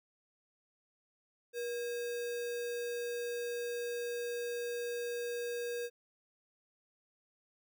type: tone with sample-and-hold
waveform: sine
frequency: 478.1 Hz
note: A#4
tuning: 44 cents sharp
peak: -35 dBFS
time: 1.53-5.9 s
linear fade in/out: 50 ms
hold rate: 2100 Hz
effects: none

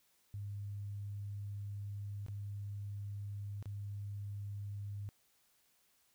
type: tone with dropouts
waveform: sine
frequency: 101.4 Hz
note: G#2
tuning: 41 cents flat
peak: -40 dBFS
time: 0.34-5.09 s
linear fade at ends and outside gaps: 0 ms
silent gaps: 2.264-2.284 / 3.626-3.657 s
effects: white hiss -73 dBFS RMS until 6.14 s

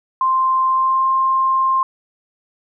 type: tone with pitch glide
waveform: sine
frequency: 1046.5 to 1056.8 Hz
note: C6 to C6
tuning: 0 to +17 cents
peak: -13 dBFS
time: 0.21-1.83 s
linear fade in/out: 2 ms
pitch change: +17 cents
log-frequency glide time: 0.67-1.08 s
effects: none

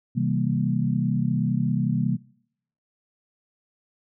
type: chord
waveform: sine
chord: C dominant seventh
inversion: none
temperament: equal with one note detuned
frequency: 130.81 / 161.61 / 196 / 233.1 Hz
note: C3 / E3 / G3 / Bb3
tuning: 0 / -34 / 0 / 0 cents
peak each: -25 / -27 / -27 / -27 dBFS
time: 0.15-2.17 s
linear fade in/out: 20 ms
effects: noise-tail reverb RT60 0.7 s tail -23 dB re dry

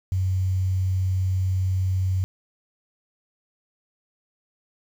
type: tone with quantisation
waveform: sine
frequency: 93.5 Hz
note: F#2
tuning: 19 cents sharp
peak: -20 dBFS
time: 0.12-2.24 s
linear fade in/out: 0 ms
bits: 8
effects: none

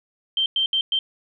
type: tone bursts at uneven times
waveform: sine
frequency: 3136 Hz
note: G7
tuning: in tune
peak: -18 dBFS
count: 4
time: 0.37-0.46 / 0.56-0.66 / 0.73-0.81 / 0.92-0.99 s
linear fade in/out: 2 ms
effects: none

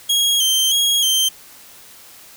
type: tone with vibrato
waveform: sawtooth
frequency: 3211 Hz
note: G7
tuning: 41 cents sharp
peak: -11 dBFS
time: 0.09-1.29 s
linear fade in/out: 10 ms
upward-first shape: square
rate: 1.6 Hz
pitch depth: 43 cents each way
effects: white hiss -43 dBFS RMS until 2.36 s

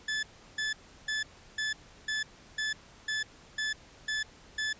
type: tone bursts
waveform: sawtooth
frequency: 1734 Hz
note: A6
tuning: 26 cents flat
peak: -26 dBFS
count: 10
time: 0.08-4.73 s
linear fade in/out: 5 ms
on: 150 ms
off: 350 ms
effects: pink hiss -55 dBFS RMS until 4.79 s + resampled to 16000 Hz

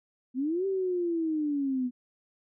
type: linear two-way sweep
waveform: sine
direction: up then down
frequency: 244 to 392 to 244 Hz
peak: -26 dBFS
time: 0.34-1.91 s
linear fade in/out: 50 ms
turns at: 0.66 s
effects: none

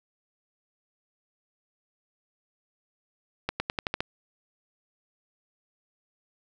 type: accelerating click train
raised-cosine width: 0.3 ms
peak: -11 dBFS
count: 7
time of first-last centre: 3.49-4.005 s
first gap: 110 ms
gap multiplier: 0.9
effects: none

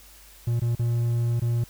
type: tone with dropouts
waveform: triangle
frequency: 118.2 Hz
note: A#2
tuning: 24 cents sharp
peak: -19 dBFS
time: 0.47-1.64 s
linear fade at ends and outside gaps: 5 ms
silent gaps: 0.597-0.617 / 0.752-0.793 / 1.398-1.418 s
effects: added 50 Hz sine -52 dBFS peak until 1.69 s + white hiss -51 dBFS RMS until 1.69 s

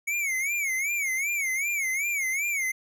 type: tone with vibrato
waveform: square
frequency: 2217 Hz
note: C#7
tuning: in tune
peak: -26 dBFS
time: 0.07-2.72 s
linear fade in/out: 10 ms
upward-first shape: sine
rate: 2.6 Hz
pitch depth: 140 cents each way
effects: none

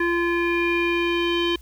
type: tone with low-pass filter sweep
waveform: square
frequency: 343.9 Hz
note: F4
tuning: 27 cents flat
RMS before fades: -22 dBFS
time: 0-1.56 s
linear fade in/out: 5 ms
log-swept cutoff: 1900 to 3200 Hz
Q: 5.3
effects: added 60 Hz sine -42 dBFS peak until 1.61 s + white hiss -56 dBFS RMS until 1.61 s

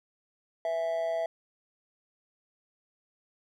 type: tone with amplitude modulation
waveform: triangle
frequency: 659.3 Hz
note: E5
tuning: in tune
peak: -23 dBFS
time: 0.65-1.26 s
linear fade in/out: 2 ms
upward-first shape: sine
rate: 167 Hz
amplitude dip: 60%
effects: none

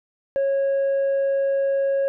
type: tone with tanh clipping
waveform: sine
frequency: 549 Hz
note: C#5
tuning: 17 cents flat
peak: -19 dBFS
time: 0.36-2.08 s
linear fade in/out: 0 ms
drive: 2 dB
effects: none

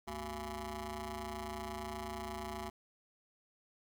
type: ring-modulated tone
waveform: 15% pulse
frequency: 154.9 Hz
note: D#3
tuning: 7 cents flat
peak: -31 dBFS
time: 0.07-2.7 s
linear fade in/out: 10 ms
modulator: 528 Hz
effects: 12-bit

